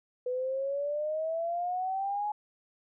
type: exponential sweep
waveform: sine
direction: up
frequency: 494.4 to 845 Hz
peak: -29 dBFS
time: 0.26-2.32 s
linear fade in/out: 5 ms
effects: none